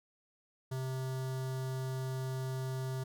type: tone with notch filter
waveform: square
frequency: 130.81 Hz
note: C3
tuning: in tune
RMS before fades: -37 dBFS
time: 0.71-3.04 s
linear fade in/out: 10 ms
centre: 2400 Hz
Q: 1.6
effects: none